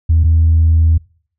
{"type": "tone pair in turn", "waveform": "sine", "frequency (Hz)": [81, 81], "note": ["E2", "E2"], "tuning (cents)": [-30, -30], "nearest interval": "unison", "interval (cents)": 0, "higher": "neither", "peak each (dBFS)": -6, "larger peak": "neither", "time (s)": [[0.09, 0.24], [0.24, 0.98]], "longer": "second", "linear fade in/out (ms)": 10, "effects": ["noise-tail reverb RT60 0.5 s tail -25 dB re dry", "tanh soft clip ceiling -4 dBFS"]}